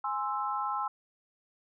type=chord; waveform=sine; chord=Ab augmented; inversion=none; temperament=equal; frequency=830.6 / 1046.5 / 1318.5 Hz; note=Ab5 / C6 / E6; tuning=0 / 0 / 0 cents; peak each=-34 dBFS; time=0.04-0.88 s; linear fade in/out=5 ms; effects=none